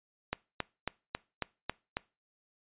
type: click train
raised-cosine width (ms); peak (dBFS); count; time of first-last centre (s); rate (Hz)
0.3; -15; 7; 0.33-1.969; 3.66
effects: noise-tail reverb RT60 0.3 s tail -23 dB re dry + resampled to 8000 Hz